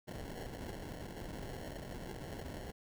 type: noise with sample-and-hold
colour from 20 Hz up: pink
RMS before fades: -45 dBFS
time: 0.07-2.72 s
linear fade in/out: 20 ms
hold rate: 1225 Hz
effects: none